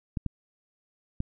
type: clicks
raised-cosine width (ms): 5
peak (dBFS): -17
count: 3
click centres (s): 0.172 / 0.263 / 1.204
effects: none